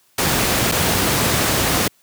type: noise with dropouts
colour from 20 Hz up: pink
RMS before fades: -17 dBFS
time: 0.18-1.88 s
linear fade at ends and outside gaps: 5 ms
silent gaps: 0.716-0.72 s
effects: white hiss -58 dBFS RMS until 2.02 s + high-pass 80 Hz 12 dB/octave